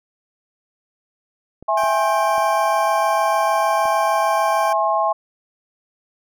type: clicks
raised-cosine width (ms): 2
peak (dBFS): -26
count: 4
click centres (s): 1.626 / 1.836 / 2.381 / 3.855
type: chord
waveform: sine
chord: E augmented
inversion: none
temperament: equal with one note detuned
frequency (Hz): 659.3 / 830.6 / 1071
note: E5 / G#5 / B#5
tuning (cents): 0 / 0 / +40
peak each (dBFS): -20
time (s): 1.68-5.13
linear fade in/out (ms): 10
type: tone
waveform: 20% pulse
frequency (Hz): 784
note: G5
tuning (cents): 0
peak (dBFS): -20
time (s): 1.77-4.73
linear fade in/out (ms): 5
effects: none